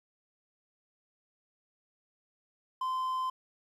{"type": "tone", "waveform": "triangle", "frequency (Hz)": 1033, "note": "C6", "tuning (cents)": -22, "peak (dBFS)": -28, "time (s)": [2.81, 3.3], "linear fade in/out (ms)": 5, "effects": ["11-bit"]}